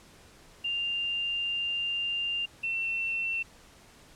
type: tone pair in turn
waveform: sine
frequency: 2794 / 2698 Hz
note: F7 / E7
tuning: 0 / +40 cents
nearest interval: minor second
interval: 60 cents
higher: first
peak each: -28 / -28 dBFS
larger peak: neither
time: 0.64-2.46 / 2.63-3.43 s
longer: first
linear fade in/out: 10 ms
effects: pink hiss -55 dBFS RMS until 4.15 s + low-pass 10000 Hz 12 dB/octave